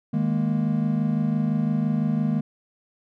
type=chord; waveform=triangle; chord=D# suspended fourth; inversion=none; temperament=just; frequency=155.56 / 207.4 / 233.3 Hz; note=D#3 / G#3 / A#3; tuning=0 / -2 / +2 cents; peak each=-23 dBFS; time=0.13-2.41 s; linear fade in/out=10 ms; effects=none